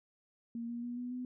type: tone with pitch steps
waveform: sine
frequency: 233.1 / 237.3 / 241.6 / 246 / 250.4 Hz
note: A#3 / A#3 / B3 / B3 / B3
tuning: 0 / +31 / -38 / -7 / +24 cents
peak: -37 dBFS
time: 0.55-1.25 s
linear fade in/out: 2 ms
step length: 140 ms
effects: none